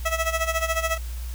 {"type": "tone with tremolo", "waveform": "15% pulse", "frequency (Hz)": 652, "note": "E5", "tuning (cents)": -19, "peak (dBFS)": -14, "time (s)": [0.05, 0.98], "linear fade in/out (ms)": 10, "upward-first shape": "sine", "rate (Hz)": 14, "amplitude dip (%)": 80, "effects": ["added 60 Hz sine -29 dBFS peak until 1.34 s", "white hiss -45 dBFS RMS until 1.34 s"]}